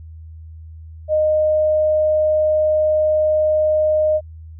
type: tone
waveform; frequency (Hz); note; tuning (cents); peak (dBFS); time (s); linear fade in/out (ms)
sine; 616; D#5; -17; -13; 1.08-4.21; 50
effects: added 80 Hz sine -34 dBFS peak until 4.59 s